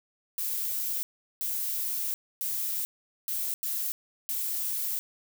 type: noise bursts at uneven times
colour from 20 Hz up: violet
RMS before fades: -31 dBFS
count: 6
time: 0.38-1.03 / 1.41-2.14 / 2.41-2.85 / 3.28-3.54 / 3.63-3.92 / 4.29-4.99 s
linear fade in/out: 0 ms
effects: none